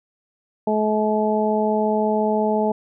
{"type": "harmonic tone", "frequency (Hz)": 214.3, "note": "A3", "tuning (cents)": -45, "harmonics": [1, 2, 3, 4], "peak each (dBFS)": [-22, -22, -23, -24], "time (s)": [0.67, 2.72], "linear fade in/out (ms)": 5, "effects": []}